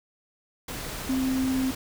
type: tone in noise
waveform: sine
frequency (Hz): 261.6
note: C4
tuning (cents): 0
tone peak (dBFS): -23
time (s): 1.09-1.71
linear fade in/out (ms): 5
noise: pink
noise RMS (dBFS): -35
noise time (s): 0.68-1.75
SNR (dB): +9
effects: none

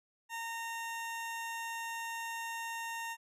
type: tone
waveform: 20% pulse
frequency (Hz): 919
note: A#5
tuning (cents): -25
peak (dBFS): -33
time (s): 0.29-3.17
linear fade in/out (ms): 50
effects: resampled to 32000 Hz

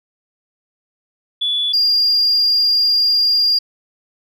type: tone pair in turn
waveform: sine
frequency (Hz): 3437 / 4808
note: A7 / D8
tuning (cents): -41 / +40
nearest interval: tritone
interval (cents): 581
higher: second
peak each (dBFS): -15 / -10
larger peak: second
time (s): 1.41-1.73 / 1.73-3.59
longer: second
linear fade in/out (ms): 10
effects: tanh soft clip ceiling -9 dBFS

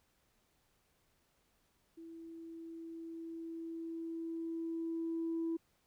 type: tone with level ramp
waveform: sine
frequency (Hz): 329.6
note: E4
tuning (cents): 0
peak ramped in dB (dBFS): -48 to -32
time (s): 1.97-5.57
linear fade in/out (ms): 10
effects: tanh soft clip ceiling -30 dBFS + pink hiss -75 dBFS RMS until 5.86 s

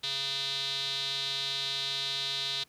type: tone with band-pass filter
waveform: square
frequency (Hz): 137.4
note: C#3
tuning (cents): -15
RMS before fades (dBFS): -33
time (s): 0.03-2.64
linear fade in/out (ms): 10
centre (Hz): 3800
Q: 6.9
effects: pink hiss -64 dBFS RMS until 2.68 s + high-pass 60 Hz 12 dB/octave

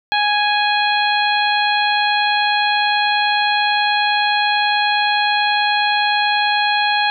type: harmonic tone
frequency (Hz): 830.6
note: G#5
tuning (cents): 0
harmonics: 1 / 2 / 3 / 4 / 5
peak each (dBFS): -17 / -20 / -22 / -23 / -24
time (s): 0.12-7.1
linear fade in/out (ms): 0
effects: none

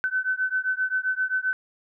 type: beating tone pair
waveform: sine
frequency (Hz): 1514 / 1521.6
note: F#6 / F#6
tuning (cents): +39 / +48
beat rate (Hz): 7.6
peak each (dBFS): -26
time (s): 0.04-1.53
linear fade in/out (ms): 0
effects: none

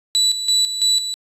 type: tone with tremolo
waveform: 35% pulse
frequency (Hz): 3951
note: B7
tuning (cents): 0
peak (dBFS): -11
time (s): 0.15-1.14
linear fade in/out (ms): 0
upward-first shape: square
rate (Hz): 3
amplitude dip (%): 65
effects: resampled to 32000 Hz

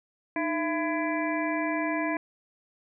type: harmonic tone with a mistuned harmonic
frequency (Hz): 334.8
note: E4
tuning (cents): +27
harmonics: 1 / 2 / 3 / 5 / 6 / 7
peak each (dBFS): -29 / -32 / -34 / -36 / -37 / -37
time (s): 0.36-2.17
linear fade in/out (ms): 2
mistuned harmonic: 1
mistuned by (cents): -140
effects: none

